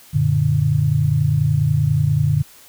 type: chord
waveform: sine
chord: Gb augmented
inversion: none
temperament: equal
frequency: 92.5 / 116.54 / 146.83 Hz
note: Gb2 / Bb2 / D3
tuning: 0 / 0 / 0 cents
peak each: -22 / -19 / -16 dBFS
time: 0.13-2.43 s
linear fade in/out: 20 ms
effects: white hiss -46 dBFS RMS until 2.68 s